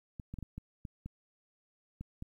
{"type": "clicks", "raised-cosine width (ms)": 5, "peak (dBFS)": -29, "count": 9, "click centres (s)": [0.198, 0.34, 0.387, 0.427, 0.58, 0.852, 1.06, 2.01, 2.224], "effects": ["11-bit"]}